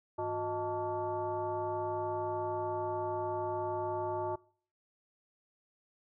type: tone with frequency modulation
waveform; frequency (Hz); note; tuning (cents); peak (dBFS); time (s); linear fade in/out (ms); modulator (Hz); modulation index
sine; 622.3; D#5; 0; -32; 0.18-4.36; 10; 261; 1.5
effects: noise-tail reverb RT60 0.5 s tail -24 dB re dry